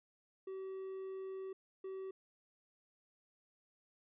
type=tone bursts at uneven times; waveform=triangle; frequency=382 Hz; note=G4; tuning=45 cents flat; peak=-40 dBFS; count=2; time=0.47-1.53 / 1.84-2.11 s; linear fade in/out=5 ms; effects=resampled to 8000 Hz